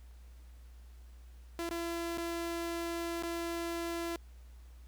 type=tone with dropouts; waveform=sawtooth; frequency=338.2 Hz; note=E4; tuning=44 cents sharp; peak=-31 dBFS; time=1.59-4.16 s; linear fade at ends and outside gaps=0 ms; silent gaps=1.691-1.71 / 2.174-2.181 / 3.224-3.235 s; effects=added 60 Hz sine -50 dBFS peak until 4.87 s + pink hiss -67 dBFS RMS until 4.87 s